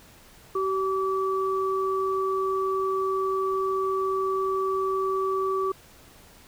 sine tone pair together, 382.9 / 1152.4 Hz, G4 / D6, -41 / -33 cents, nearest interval octave + perfect fifth, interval 1908 cents, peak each -25 / -27 dBFS, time 0.55-5.72 s, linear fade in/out 5 ms, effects pink hiss -52 dBFS RMS until 6.47 s

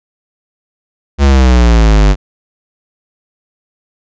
square exponential sweep, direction down, 71.5 to 48.07 Hz, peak -5 dBFS, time 1.18-2.16 s, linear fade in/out 50 ms, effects resampled to 16000 Hz

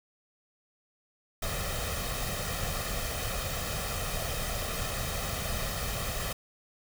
pink noise with comb filter, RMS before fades -33 dBFS, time 1.42-6.33 s, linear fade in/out 5 ms, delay 1.6 ms, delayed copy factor +0.65, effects none

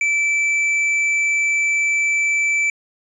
triangle tone with tanh clipping, 2321 Hz, D7, 21 cents flat, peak -17 dBFS, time 0.01-2.7 s, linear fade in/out 2 ms, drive 11 dB, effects resampled to 22050 Hz

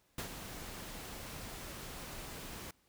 pink noise with ADSR envelope, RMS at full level -39 dBFS, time 0.18-2.71 s, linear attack 4 ms, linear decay 92 ms, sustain -7 dB, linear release 4 ms, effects pink hiss -72 dBFS RMS until 2.88 s

